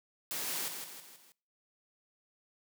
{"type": "noise with echo", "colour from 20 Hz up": "white", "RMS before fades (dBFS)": -37, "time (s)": [0.31, 0.68], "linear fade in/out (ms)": 0, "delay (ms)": 160, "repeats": 4, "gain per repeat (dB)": -6, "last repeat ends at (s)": 1.32, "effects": ["noise-tail reverb RT60 0.4 s tail -23 dB re dry", "high-pass 150 Hz 12 dB/octave"]}